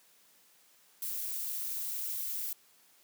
violet noise with amplitude modulation, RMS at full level -34 dBFS, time 1.02-2.53 s, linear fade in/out 2 ms, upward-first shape sine, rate 281 Hz, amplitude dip 55%, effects white hiss -64 dBFS RMS until 3.03 s + high-pass 150 Hz 12 dB/octave

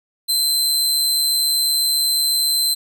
sawtooth tone, 4087 Hz, C8, 41 cents flat, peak -13 dBFS, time 0.28-2.75 s, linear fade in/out 20 ms, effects none

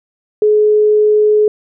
sine tone, 423.8 Hz, G#4, 35 cents sharp, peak -7 dBFS, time 0.42-1.48 s, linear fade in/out 2 ms, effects none

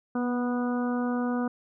harmonic tone with a mistuned harmonic, 245.8 Hz, B3, 8 cents flat, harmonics 1 / 2 / 3 / 4 / 5 / 6, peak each -26 / -34 / -37 / -40 / -39 / -41 dBFS, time 0.15-1.48 s, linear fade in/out 5 ms, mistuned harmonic 1, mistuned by -16 cents, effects none

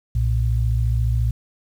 sine tone pair together, 61.24 / 115.6 Hz, B1 / A#2, -14 / -14 cents, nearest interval major seventh, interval 1100 cents, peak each -19 / -20 dBFS, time 0.15-1.31 s, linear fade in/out 5 ms, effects 8-bit

